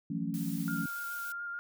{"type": "chord", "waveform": "sine", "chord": "F# minor seventh", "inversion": "third", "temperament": "equal with one note detuned", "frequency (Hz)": [164.81, 180.56, 220, 277.2], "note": ["E3", "F#3", "A3", "C#4"], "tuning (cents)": [0, -42, 0, 0], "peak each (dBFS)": -37, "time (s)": [0.1, 0.86], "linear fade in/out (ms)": 5}
{"type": "noise", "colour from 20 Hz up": "blue", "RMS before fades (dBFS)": -46, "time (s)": [0.34, 1.32], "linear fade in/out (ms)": 0}
{"type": "tone with vibrato", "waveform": "sine", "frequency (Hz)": 1405, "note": "F6", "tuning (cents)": 10, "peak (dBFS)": -36, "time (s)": [0.68, 1.59], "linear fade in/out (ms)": 0, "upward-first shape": "square", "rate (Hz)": 7, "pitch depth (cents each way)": 12}
{"effects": []}